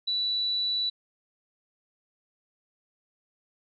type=tone; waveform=sine; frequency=3951 Hz; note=B7; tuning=in tune; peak=-25 dBFS; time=0.07-0.9 s; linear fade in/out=10 ms; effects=none